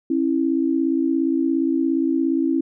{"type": "tone pair together", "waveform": "sine", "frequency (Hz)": [271, 328.2], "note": ["C#4", "E4"], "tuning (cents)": [-39, -8], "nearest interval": "minor third", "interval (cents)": 331, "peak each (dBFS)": -20, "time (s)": [0.1, 2.61], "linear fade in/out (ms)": 5, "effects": []}